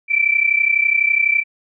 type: tone pair together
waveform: sine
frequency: 2317 / 2349 Hz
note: D7 / D7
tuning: -24 / 0 cents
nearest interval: unison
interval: 24 cents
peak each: -16 dBFS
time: 0.08-1.44 s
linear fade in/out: 50 ms
effects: none